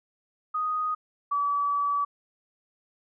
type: tone pair in turn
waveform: sine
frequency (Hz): 1244.5 / 1146.9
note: D#6 / D6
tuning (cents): 0 / -41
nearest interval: minor second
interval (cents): 141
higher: first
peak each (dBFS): -25 / -23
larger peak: second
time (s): 0.54-0.95 / 1.31-2.05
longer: second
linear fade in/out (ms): 10
effects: none